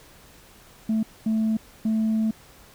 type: tone bursts at uneven times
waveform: sine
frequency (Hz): 220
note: A3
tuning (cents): 0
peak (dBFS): -18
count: 3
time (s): 0.89-1.03 / 1.26-1.57 / 1.85-2.31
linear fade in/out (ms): 5
effects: tanh soft clip ceiling -18 dBFS + pink hiss -51 dBFS RMS until 2.74 s